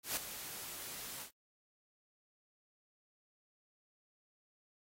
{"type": "noise with ADSR envelope", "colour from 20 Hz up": "white", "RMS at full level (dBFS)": -35, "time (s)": [0.03, 1.31], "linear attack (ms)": 140, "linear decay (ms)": 4, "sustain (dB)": -11, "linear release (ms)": 98, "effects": ["AAC 48 kbps"]}